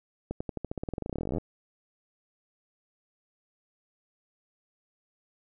accelerating click train, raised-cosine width 2 ms, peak -19 dBFS, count 29, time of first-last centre 0.31-1.383 s, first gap 95 ms, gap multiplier 0.92, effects none

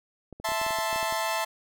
clicks, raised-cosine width 2 ms, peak -29 dBFS, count 12, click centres 0.327 / 0.4 / 0.489 / 0.519 / 0.615 / 0.665 / 0.707 / 0.787 / 0.929 / 0.96 / 1.029 / 1.125 s
sawtooth chord, A minor, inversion second, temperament equal, 659.3 / 880 / 1046.5 Hz, E5 / A5 / C6, 0 / 0 / 0 cents, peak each -27 / -26 / -29 dBFS, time 0.44-1.45 s, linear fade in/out 10 ms
effects none

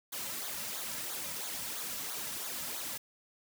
white noise with flanger, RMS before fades -39 dBFS, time 0.12-2.98 s, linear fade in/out 10 ms, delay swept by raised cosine 0.37 to 2.77 ms, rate 3 Hz, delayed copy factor -0.7, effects none

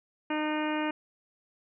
harmonic tone with a mistuned harmonic, 305.4 Hz, D#4, 32 cents flat, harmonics 1 / 2 / 3 / 4 / 5 / 6 / 7 / 8 / 9, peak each -30 / -36 / -35 / -41 / -40 / -41 / -44 / -41 / -43 dBFS, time 0.3-0.91 s, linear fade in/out 5 ms, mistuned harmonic 9, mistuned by +54 cents, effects none

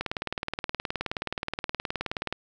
click train, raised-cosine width 0.3 ms, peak -13 dBFS, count 45, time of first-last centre 0.01-2.326 s, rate 19 Hz, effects none

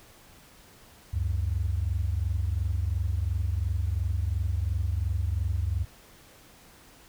sine tone pair together, 71.35 / 94.2 Hz, D2 / F#2, -49 / +32 cents, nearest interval perfect fourth, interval 481 cents, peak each -27 dBFS, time 1.13-5.85 s, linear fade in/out 10 ms, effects tanh soft clip ceiling -18 dBFS + pink hiss -54 dBFS RMS until 7.08 s

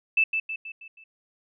sine tone with echo, 2637 Hz, E7, in tune, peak -17 dBFS, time 0.17-0.24 s, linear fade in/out 5 ms, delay 160 ms, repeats 5, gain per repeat -6 dB, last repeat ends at 1.04 s, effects none

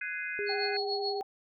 sine chord, Ab dominant seventh, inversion third, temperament just, 1495.1 / 1661.2 / 2077 / 2492 Hz, Gb6 / Ab6 / C7 / Eb7, +18 / 0 / -13 / +2 cents, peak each -39 dBFS, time 0.01-0.77 s, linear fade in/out 5 ms
sine tone with pitch glide, 408.5 to 405.4 Hz, G#4 to G#4, -29 to -42 cents, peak -32 dBFS, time 0.39-1.21 s, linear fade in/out 0 ms, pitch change -13 cents, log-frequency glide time 0.63-0.98 s
sine tone with tremolo, 4339 Hz, C#8, 38 cents flat, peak -30 dBFS, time 0.46-1.21 s, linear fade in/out 50 ms, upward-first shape triangle, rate 6.9 Hz, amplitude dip 90%
sine tone with vibrato, 769 Hz, G5, 33 cents flat, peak -36 dBFS, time 0.49-1.23 s, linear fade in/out 5 ms, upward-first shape sine, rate 18 Hz, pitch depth 36 cents each way
effects none

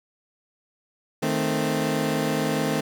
20% pulse chord, A diminished, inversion second, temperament equal, 155.56 / 220 / 261.6 Hz, Eb3 / A3 / C4, 0 / 0 / 0 cents, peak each -22 dBFS, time 1.22-2.81 s, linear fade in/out 10 ms, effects none

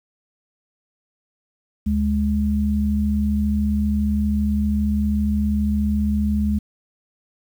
sine tone pair together, 73.8 / 208.7 Hz, D2 / G#3, +9 / +9 cents, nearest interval octave + tritone, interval 1800 cents, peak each -21 / -19 dBFS, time 1.86-6.59 s, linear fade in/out 10 ms, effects 8-bit

